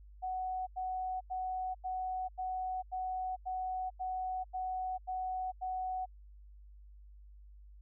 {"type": "tone bursts", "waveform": "sine", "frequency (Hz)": 744, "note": "F#5", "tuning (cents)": 9, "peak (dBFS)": -34, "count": 11, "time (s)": [0.22, 6.06], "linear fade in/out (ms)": 20, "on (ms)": 450, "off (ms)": 89, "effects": ["added 50 Hz sine -52 dBFS peak until 7.81 s"]}